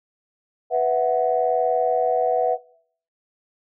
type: chord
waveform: sine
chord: B suspended fourth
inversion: none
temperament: equal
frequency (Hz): 493.9 / 659.3 / 740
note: B4 / E5 / F#5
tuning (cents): 0 / 0 / 0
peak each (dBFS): -21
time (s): 0.7-2.58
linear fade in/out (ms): 50
effects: noise-tail reverb RT60 0.6 s tail -21 dB re dry + tanh soft clip ceiling -7 dBFS